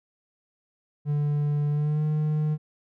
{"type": "tone with pitch glide", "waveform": "triangle", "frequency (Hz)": [146.8, 152.59], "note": ["D3", "D#3"], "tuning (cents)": [0, -33], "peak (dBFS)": -20, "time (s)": [1.05, 2.58], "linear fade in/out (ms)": 50, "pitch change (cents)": 67, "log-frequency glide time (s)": [1.7, 2.03], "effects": []}